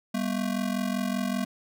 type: ring-modulated tone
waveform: square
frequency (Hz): 220.9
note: A3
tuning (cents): +7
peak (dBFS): -24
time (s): 0.14-1.45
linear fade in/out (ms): 5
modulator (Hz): 22.6
effects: none